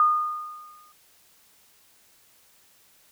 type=tone with exponential decay; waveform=sine; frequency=1224 Hz; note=D#6; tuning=29 cents flat; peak=-14 dBFS; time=0-0.92 s; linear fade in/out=1 ms; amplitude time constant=200 ms; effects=white hiss -59 dBFS RMS until 3.11 s